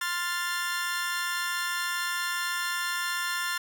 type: chord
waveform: sawtooth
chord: F major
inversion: second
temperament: equal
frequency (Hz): 1046.5 / 1396.9 / 1760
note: C6 / F6 / A6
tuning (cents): 0 / 0 / 0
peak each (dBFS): -31 / -29 / -28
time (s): 0.01-3.58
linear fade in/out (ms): 5
effects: none